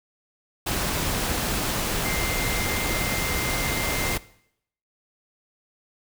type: tone in noise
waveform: sine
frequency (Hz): 2093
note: C7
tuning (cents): 0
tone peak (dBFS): -30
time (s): 2.05-4.16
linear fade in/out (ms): 10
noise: pink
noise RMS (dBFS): -26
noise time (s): 0.66-4.18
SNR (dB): -7
effects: noise-tail reverb RT60 0.7 s tail -19 dB re dry